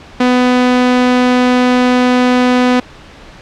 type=tone; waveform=sawtooth; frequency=249.6 Hz; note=B3; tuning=19 cents sharp; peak=-4 dBFS; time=0.2-2.8 s; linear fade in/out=5 ms; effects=pink hiss -36 dBFS RMS until 3.41 s + low-pass 4000 Hz 12 dB/octave